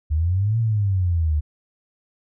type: exponential two-way sweep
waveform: sine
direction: up then down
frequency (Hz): 73.42 to 116.3 to 73.42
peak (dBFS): -17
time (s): 0.1-1.41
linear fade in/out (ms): 20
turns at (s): 0.59
effects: none